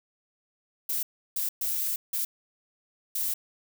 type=noise bursts at uneven times; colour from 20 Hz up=violet; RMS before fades=-29 dBFS; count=5; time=0.89-1.03 / 1.36-1.49 / 1.61-1.96 / 2.13-2.25 / 3.15-3.34 s; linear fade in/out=5 ms; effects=none